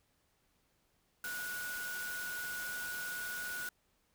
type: tone in noise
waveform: sine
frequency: 1463 Hz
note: F#6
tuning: 20 cents flat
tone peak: -39 dBFS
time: 1.24-3.69 s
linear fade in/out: 2 ms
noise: white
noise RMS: -45 dBFS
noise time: 1.24-3.69 s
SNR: +3 dB
effects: pink hiss -75 dBFS RMS until 4.14 s